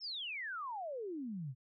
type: exponential sweep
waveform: sine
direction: down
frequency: 5500 to 120 Hz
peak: -39 dBFS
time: 0-1.55 s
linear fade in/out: 50 ms
effects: none